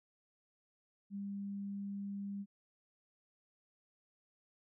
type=tone; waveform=sine; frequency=199.8 Hz; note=G3; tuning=33 cents sharp; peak=-39 dBFS; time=1.1-2.46 s; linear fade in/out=50 ms; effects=none